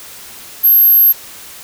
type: tone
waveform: sine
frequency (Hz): 12544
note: G9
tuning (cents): 0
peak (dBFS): -5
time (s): 0.63-1.13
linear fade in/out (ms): 20
effects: white hiss -34 dBFS RMS until 1.63 s